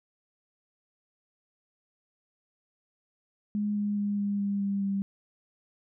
sine tone with pitch steps, 207.7 / 205.9 / 204.1 / 202.4 / 200.6 / 198.89 / 197.18 Hz, G#3 / G#3 / G#3 / G#3 / G3 / G3 / G3, 0 / -15 / -30 / -44 / +40 / +25 / +10 cents, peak -26 dBFS, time 3.55-5.02 s, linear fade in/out 0 ms, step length 210 ms, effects none

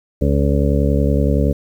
harmonic tone, 70.7 Hz, C#2, 35 cents sharp, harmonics 1 / 2 / 3 / 4 / 6 / 7 / 8, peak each -16 / -19 / -21 / -22 / -24 / -24 / -25 dBFS, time 0.21-1.53 s, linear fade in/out 10 ms, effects 8-bit

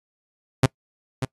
sawtooth tone with echo, 130.81 Hz, C3, in tune, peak -8 dBFS, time 0.63-0.66 s, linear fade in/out 5 ms, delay 590 ms, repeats 1, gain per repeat -10 dB, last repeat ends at 1.25 s, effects noise-tail reverb RT60 0.1 s tail -24 dB re dry + AAC 32 kbps

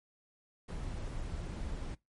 brown noise, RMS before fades -39 dBFS, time 0.68-1.95 s, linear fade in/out 10 ms, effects noise-tail reverb RT60 0.2 s tail -23 dB re dry + MP3 48 kbps

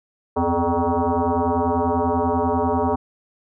sine tone with frequency modulation, 261.6 Hz, C4, in tune, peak -17 dBFS, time 0.36-2.96 s, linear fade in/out 10 ms, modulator 171 Hz, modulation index 4.6, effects none

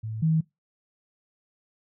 sine tone pair in turn, 110 / 159.7 Hz, A2 / D#3, 0 / +45 cents, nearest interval tritone, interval 645 cents, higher second, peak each -30 / -19 dBFS, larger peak second, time 0.03-0.22 / 0.22-0.41 s, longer neither, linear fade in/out 10 ms, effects noise-tail reverb RT60 0.2 s tail -23 dB re dry

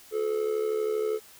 triangle tone with amplitude modulation, 432.3 Hz, A4, 31 cents flat, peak -20 dBFS, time 0.11-1.2 s, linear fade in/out 50 ms, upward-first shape sine, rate 72.6 Hz, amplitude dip 70%, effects white hiss -52 dBFS RMS until 1.39 s

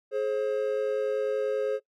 triangle tone pair together, 423.8 / 534 Hz, G#4 / C5, +35 / +35 cents, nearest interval major third, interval 400 cents, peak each -26 dBFS, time 0.11-1.8 s, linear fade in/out 50 ms, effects noise-tail reverb RT60 0.1 s tail -22 dB re dry

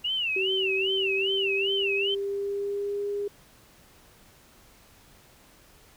sine tone with vibrato, 2800 Hz, F7, 4 cents sharp, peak -25 dBFS, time 0.04-2.15 s, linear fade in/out 10 ms, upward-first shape sine, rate 2.5 Hz, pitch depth 180 cents each way
sine tone with pitch glide, 381.7 to 406.7 Hz, G4 to G#4, -46 to -36 cents, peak -27 dBFS, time 0.36-3.28 s, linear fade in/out 5 ms, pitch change +110 cents, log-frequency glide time 0.54-3.07 s
effects pink hiss -56 dBFS RMS until 5.96 s

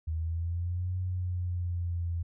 sine linear two-way sweep, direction up then down, 79 to 92 to 84.5 Hz, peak -29 dBFS, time 0.07-2.23 s, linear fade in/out 10 ms, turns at 0.98 s, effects none

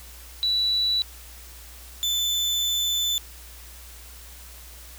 sine / 35% pulse tone pair in turn, 3944 / 3514 Hz, B7 / A7, -3 / -3 cents, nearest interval major second, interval 200 cents, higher first, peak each -20 dBFS, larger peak neither, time 0.43-1.02 / 2.03-3.18 s, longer second, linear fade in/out 0 ms, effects added 60 Hz sine -44 dBFS peak until 4.98 s + white hiss -46 dBFS RMS until 4.98 s

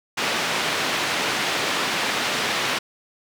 white band-pass noise, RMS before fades -24 dBFS, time 0.17-2.79 s, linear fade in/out 10 ms, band 170 to 3300 Hz, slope 12 dB/octave, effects none

